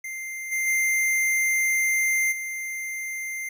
square tone with level steps, 2093 Hz, C7, in tune, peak -32 / -24 / -21 / -30 dBFS, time 0.04-3.49 s, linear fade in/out 5 ms, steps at 0.51 / 0.66 / 2.31 s, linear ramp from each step 20 ms, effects none

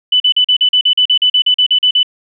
sine tone bursts, 2992 Hz, F#7, 19 cents sharp, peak -7 dBFS, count 16, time 0.12-2.031 s, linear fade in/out 5 ms, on 81 ms, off 41 ms, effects none

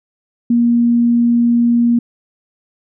sine tone, 236.8 Hz, A#3, 27 cents sharp, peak -9 dBFS, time 0.5-1.99 s, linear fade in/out 5 ms, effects none

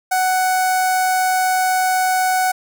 sawtooth tone with notch filter, 744 Hz, F#5, 9 cents sharp, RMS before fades -17 dBFS, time 0.11-2.52 s, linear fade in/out 10 ms, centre 3200 Hz, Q 0.96, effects none

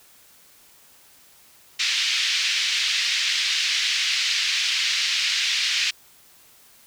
pink band-pass noise, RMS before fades -23 dBFS, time 1.79-5.91 s, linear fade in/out 10 ms, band 2200 to 5400 Hz, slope 24 dB/octave, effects white hiss -53 dBFS RMS until 6.86 s

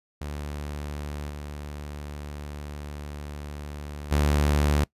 sawtooth tone with level steps, 73.42 Hz, D2, in tune, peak -28 / -31 / -16 dBFS, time 0.21-4.84 s, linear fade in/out 5 ms, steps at 1.29 / 4.11 s, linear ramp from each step 10 ms, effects noise-tail reverb RT60 0.1 s tail -23 dB re dry + resampled to 32000 Hz

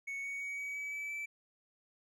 triangle tone with pitch steps, 2217 / 2234 / 2251 / 2268 / 2285 / 2302 / 2319 Hz, C#7 / C#7 / C#7 / C#7 / D7 / D7 / D7, 0 / +13 / +26 / +39 / -48 / -35 / -22 cents, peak -36 dBFS, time 0.07-1.26 s, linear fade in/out 10 ms, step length 170 ms, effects none

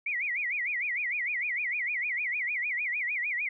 sine tone with vibrato, 2173 Hz, C#7, 35 cents flat, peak -28 dBFS, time 0.06-3.49 s, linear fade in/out 5 ms, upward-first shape sine, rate 6.6 Hz, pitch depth 230 cents each way, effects none

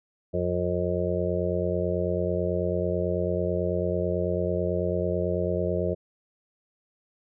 harmonic tone, 89.1 Hz, F2, 35 cents sharp, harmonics 1 / 2 / 4 / 5 / 6 / 7, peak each -31 / -31 / -31 / -31 / -31 / -31 dBFS, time 0.33-5.95 s, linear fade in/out 20 ms, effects none

